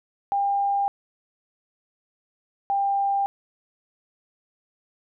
sine tone pair in turn, 800 / 794.9 Hz, G5 / G5, +35 / +24 cents, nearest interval unison, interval 11 cents, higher first, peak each -20 dBFS, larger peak neither, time 0.32-0.88 / 2.7-3.26 s, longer neither, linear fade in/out 0 ms, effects none

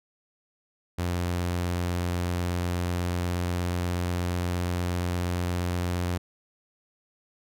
sawtooth tone with pitch glide, 88 to 88.51 Hz, F2 to F2, +14 to +24 cents, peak -22 dBFS, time 0.98-6.18 s, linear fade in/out 10 ms, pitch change +10 cents, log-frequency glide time 1.19-4.78 s, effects none

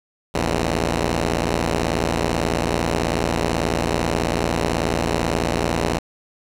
5% pulse tone pair together, 58.27 / 82.41 Hz, A#1 / E2, 0 / 0 cents, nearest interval tritone, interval 600 cents, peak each -11 dBFS, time 0.34-5.99 s, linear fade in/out 10 ms, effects low-pass 10000 Hz 12 dB/octave + 7-bit

